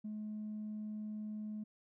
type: tone with tanh clipping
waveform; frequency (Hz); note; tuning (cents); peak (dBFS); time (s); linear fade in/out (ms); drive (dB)
triangle; 213; G#3; +44; -40; 0.04-1.64; 10; 5
effects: none